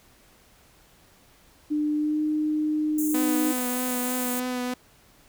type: tone with pitch glide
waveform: sine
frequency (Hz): 300 to 305.4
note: D4 to D#4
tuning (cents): +37 to -32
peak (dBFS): -22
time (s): 1.7-3.53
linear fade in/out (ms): 20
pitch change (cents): +31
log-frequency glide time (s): 1.96-2.21
type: high-pass noise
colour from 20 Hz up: white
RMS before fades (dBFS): -32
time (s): 2.98-4.4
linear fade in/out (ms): 5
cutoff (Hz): 6400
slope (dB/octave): 96
type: tone with vibrato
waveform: sawtooth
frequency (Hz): 249.9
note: B3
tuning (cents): +21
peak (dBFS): -23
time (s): 3.14-4.74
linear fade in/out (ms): 5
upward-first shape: triangle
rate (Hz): 3.2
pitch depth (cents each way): 18
effects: pink hiss -57 dBFS RMS until 5.28 s